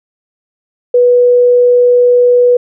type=tone; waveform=sine; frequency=490 Hz; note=B4; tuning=14 cents flat; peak=-4 dBFS; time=0.94-2.57 s; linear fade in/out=5 ms; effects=none